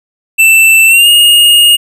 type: tone with pitch glide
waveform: square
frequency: 2663 to 2854 Hz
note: E7 to F7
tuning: +17 to +37 cents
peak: -3 dBFS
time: 0.38-1.77 s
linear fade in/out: 20 ms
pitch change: +120 cents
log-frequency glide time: 0.87-1.08 s
effects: none